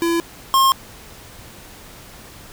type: tone pair in turn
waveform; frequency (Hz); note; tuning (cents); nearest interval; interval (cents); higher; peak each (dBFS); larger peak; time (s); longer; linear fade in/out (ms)
square; 337.1 / 1070.2; E4 / C6; +39 / +39; octave + minor sixth; 2000; second; -17 / -12; second; 0.02-0.2 / 0.54-0.72; neither; 0
effects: pink hiss -41 dBFS RMS until 2.52 s